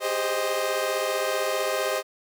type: chord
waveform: sawtooth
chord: Ab major seventh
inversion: third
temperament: equal with one note detuned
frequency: 392 / 407.5 / 523.3 / 622.3 Hz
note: G4 / Ab4 / C5 / Eb5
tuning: 0 / -33 / 0 / 0 cents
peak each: -30 / -29 / -24 / -24 dBFS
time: 0-2.03 s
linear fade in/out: 50 ms
effects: none